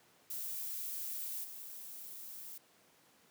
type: noise with level steps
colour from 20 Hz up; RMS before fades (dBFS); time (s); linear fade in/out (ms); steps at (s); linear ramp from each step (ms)
violet; -41 / -48; 0.3-2.58; 5; 1.43; 20
effects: pink hiss -66 dBFS RMS until 3.3 s + high-pass 200 Hz 12 dB/octave